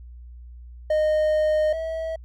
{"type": "tone pair in turn", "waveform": "triangle", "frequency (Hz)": [616, 647], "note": ["D#5", "E5"], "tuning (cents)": [-17, -32], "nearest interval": "minor second", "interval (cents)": 85, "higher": "second", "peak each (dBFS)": [-16, -24], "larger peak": "first", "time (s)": [[0.9, 1.73], [1.73, 2.16]], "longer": "first", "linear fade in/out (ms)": 5, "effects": ["added 60 Hz sine -39 dBFS peak until 2.24 s"]}